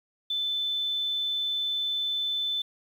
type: tone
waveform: sine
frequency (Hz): 3520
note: A7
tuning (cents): 0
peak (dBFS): -26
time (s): 0.3-2.62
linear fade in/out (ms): 5
effects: 9-bit